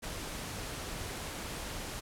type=noise; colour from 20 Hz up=pink; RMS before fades=-40 dBFS; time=0.02-2.01 s; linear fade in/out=20 ms; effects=low-pass 12000 Hz 12 dB/octave